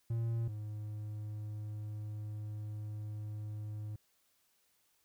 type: tone pair in turn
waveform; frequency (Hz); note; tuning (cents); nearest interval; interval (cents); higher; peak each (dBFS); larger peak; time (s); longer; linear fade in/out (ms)
triangle; 115.2 / 105.99; A#2 / G#2; -20 / +36; minor second; 144; first; -30 / -37; first; 0.1-0.48 / 0.48-3.96; second; 5
effects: white hiss -74 dBFS RMS until 5.04 s